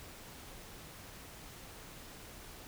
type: silence
effects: pink hiss -51 dBFS RMS until 2.67 s

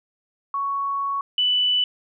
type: tone pair in turn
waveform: sine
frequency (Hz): 1113 / 2981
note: C#6 / F#7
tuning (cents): +7 / +12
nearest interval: octave + perfect fourth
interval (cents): 1705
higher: second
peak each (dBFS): -22 / -17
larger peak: second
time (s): 0.54-1.21 / 1.38-1.84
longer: first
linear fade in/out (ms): 2
effects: none

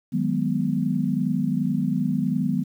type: chord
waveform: sine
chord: G# minor seventh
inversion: second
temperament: equal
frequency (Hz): 155.56 / 185 / 207.7 / 246.9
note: D#3 / F#3 / G#3 / B3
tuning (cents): 0 / 0 / 0 / 0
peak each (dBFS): -27 / -26 / -27 / -25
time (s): 0.12-2.64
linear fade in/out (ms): 20
effects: 9-bit

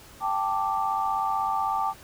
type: chord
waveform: sine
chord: G suspended second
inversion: none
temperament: equal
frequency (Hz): 784 / 880 / 1174.7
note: G5 / A5 / D6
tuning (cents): 0 / 0 / 0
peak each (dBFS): -28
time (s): 0.2-1.94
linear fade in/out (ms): 50
effects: pink hiss -49 dBFS RMS until 2.03 s

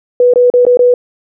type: tone with dropouts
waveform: sine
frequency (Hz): 491.8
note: B4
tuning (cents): -7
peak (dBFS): -4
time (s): 0.2-0.94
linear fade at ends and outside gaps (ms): 2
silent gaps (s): 0.337-0.358 / 0.501-0.538 / 0.652-0.666 / 0.772-0.792
effects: none

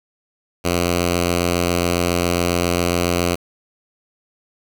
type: tone with notch filter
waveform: 5% pulse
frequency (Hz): 87.31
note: F2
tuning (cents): 0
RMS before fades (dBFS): -19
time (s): 0.64-3.36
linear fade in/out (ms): 20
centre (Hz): 890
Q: 1.8
effects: 7-bit

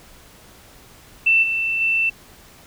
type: tone with level steps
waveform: sine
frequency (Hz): 2673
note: E7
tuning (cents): +23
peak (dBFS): -12 / -19 / -16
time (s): 1.26-2.1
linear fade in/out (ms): 10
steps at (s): 1.42 / 1.8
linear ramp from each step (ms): 20
effects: pink hiss -47 dBFS RMS until 2.66 s

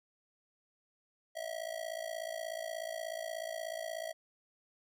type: tone with amplitude modulation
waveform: square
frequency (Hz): 649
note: E5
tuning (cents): -27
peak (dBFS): -35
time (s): 1.35-4.13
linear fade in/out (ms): 20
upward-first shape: sine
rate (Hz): 56.6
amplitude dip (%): 90
effects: none

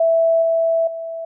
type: tone with level steps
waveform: sine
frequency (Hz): 659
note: E5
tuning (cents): -1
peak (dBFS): -12 / -14 / -25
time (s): 0-1.25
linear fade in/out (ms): 5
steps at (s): 0.42 / 0.87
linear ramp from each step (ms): 5
effects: none

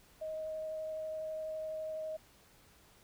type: tone with vibrato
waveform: sine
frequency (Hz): 628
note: D#5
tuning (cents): +16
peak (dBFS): -37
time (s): 0.21-2.17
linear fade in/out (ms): 10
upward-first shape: triangle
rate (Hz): 12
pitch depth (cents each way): 9
effects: pink hiss -63 dBFS RMS until 3.03 s

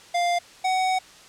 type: tone pair in turn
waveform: square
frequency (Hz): 698.5 / 748.5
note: F5 / F#5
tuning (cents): 0 / +20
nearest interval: minor second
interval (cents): 120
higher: second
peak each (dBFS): -21 / -21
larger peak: neither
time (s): 0.14-0.39 / 0.64-0.99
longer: second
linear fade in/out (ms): 10
effects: white hiss -48 dBFS RMS until 1.28 s + low-pass 7000 Hz 12 dB/octave

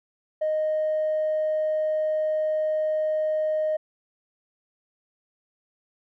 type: tone with tanh clipping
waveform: triangle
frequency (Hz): 620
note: D#5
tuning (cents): -6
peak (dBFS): -22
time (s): 0.41-3.77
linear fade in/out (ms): 10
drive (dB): 5
effects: none

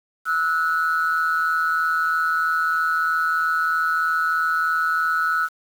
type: tone pair together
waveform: sine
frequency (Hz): 1307 / 1470.1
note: E6 / F#6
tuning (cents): -15 / -12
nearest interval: major second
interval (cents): 203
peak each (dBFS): -20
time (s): 0.25-5.49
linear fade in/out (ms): 50
effects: tanh soft clip ceiling -13 dBFS + 7-bit

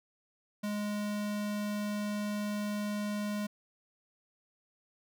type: tone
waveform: square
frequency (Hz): 207.7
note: G#3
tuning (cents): 0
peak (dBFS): -33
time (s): 0.63-3.47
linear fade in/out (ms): 10
effects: none

